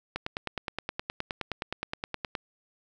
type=click train; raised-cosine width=0.3 ms; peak=-15 dBFS; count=22; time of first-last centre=0.16-2.352 s; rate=9.58 Hz; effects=none